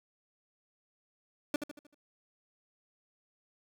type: tone with echo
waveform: 30% pulse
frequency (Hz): 293.7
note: D4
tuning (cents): 0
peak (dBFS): -25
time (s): 1.54-1.56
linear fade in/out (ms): 2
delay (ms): 77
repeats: 5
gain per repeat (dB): -7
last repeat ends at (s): 1.945
effects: none